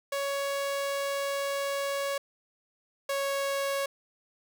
sawtooth tone pair in turn, 558 / 553.8 Hz, C#5 / C#5, +11 / -2 cents, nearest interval unison, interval 13 cents, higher first, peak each -25 / -24 dBFS, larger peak second, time 0.12-2.18 / 3.09-3.86 s, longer first, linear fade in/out 5 ms, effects none

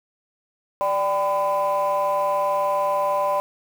sine chord, G major, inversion second, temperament equal with one note detuned, 587.3 / 784 / 1007.4 Hz, D5 / G5 / B5, 0 / 0 / +34 cents, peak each -21 / -26 / -21 dBFS, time 0.81-3.4 s, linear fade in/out 0 ms, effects tanh soft clip ceiling -14 dBFS + 7-bit

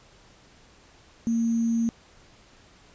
sine tone with sample-and-hold, 230 Hz, A#3, 23 cents flat, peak -21 dBFS, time 1.27-1.89 s, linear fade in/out 0 ms, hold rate 6300 Hz, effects pink hiss -55 dBFS RMS until 2.94 s + resampled to 16000 Hz

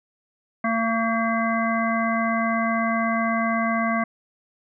harmonic tone, 227 Hz, A#3, 46 cents flat, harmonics 1 / 3 / 5 / 7 / 9, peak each -24 / -26 / -26 / -31 / -29 dBFS, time 0.64-4.04 s, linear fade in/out 5 ms, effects none

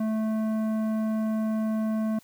sine tone with tanh clipping, 218.7 Hz, A3, 10 cents flat, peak -26 dBFS, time 0-2.19 s, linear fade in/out 5 ms, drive 12 dB, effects white hiss -58 dBFS RMS until 2.23 s

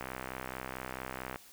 click train, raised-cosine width 0.5 ms, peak -23 dBFS, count 88, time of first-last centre 0.01-1.359 s, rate 64.5 Hz, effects white hiss -56 dBFS RMS until 1.52 s

